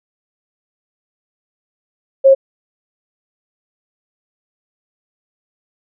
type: tone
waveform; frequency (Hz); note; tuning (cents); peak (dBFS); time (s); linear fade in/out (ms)
sine; 540; C#5; -45; -4; 2.24-2.35; 20
effects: none